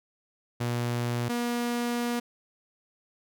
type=tone pair in turn; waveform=sawtooth; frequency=120 / 239.5 Hz; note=B2 / A#3; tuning=-49 / +47 cents; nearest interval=octave; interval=1196 cents; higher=second; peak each=-23 dBFS; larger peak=neither; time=0.6-1.29 / 1.29-2.2 s; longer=second; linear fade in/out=10 ms; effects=none